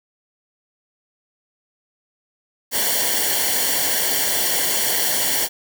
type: noise with comb filter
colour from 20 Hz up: white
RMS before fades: -20 dBFS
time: 2.71-5.49 s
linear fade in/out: 50 ms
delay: 0.79 ms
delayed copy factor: -0.75
effects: none